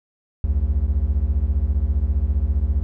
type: beating tone pair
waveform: triangle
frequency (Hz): 61.74 / 76.74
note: B1 / D#2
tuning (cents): 0 / -23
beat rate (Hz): 15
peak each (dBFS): -18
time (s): 0.44-2.83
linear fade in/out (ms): 0
effects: none